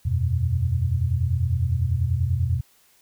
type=chord; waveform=sine; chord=E suspended second; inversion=none; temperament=equal; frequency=82.41 / 92.5 / 123.47 Hz; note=E2 / F#2 / B2; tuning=0 / 0 / 0 cents; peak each=-24 dBFS; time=0.05-2.61 s; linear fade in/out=10 ms; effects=white hiss -59 dBFS RMS until 3.01 s